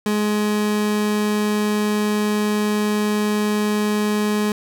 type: tone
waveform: 30% pulse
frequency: 210 Hz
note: G#3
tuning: 19 cents sharp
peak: -15 dBFS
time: 0.06-4.52 s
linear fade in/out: 2 ms
effects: none